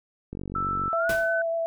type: click train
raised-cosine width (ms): 3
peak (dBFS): -22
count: 27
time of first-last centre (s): 0.33-0.88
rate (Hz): 47.3
type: tone with pitch glide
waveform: sine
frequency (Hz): 1323 to 1511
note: E6 to F#6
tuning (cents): +6 to +36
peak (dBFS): -25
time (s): 0.55-1.42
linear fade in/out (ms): 5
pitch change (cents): +230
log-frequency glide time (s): 0.96-1.12
type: tone with vibrato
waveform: sine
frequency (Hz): 664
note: E5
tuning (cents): +12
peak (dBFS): -24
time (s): 0.93-1.66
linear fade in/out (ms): 0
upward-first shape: sine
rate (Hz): 8.4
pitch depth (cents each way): 10
type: noise with exponential decay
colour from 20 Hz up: pink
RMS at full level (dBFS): -29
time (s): 1.09-1.36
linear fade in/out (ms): 5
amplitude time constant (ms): 58
effects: none